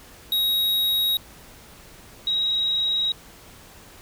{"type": "tone pair in turn", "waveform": ["square", "sine"], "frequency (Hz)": [3798, 3819], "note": ["A#7", "A#7"], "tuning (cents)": [32, 41], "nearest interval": "unison", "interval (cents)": 9, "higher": "second", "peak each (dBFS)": -20, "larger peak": "neither", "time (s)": [[0.32, 1.17], [2.27, 3.12]], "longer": "neither", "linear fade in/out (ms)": 2, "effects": ["pink hiss -47 dBFS RMS until 4.01 s"]}